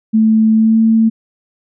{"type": "tone with pitch glide", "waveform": "sine", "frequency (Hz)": [220, 223.7], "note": ["A3", "A3"], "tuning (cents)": [0, 29], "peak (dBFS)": -7, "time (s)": [0.13, 1.1], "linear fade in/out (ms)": 20, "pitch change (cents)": 29, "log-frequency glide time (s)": [0.54, 0.8], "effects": []}